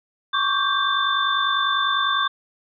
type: tone cluster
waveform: sine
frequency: 1102 / 1152 / 1580 / 3551 Hz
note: C#6 / D6 / G6 / A7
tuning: -11 / -34 / +13 / +15 cents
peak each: -24 dBFS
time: 0.33-2.28 s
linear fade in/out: 10 ms
effects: none